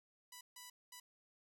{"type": "tone bursts at uneven times", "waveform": "5% pulse", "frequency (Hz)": 987.8, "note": "B5", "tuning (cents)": 0, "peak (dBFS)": -40, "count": 3, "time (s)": [[0.32, 0.41], [0.56, 0.7], [0.92, 1]], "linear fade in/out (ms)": 5, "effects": []}